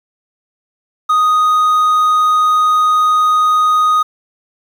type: tone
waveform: triangle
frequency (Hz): 1244.5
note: D#6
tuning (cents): 0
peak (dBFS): -7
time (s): 1.09-4.03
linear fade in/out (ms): 10
effects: 7-bit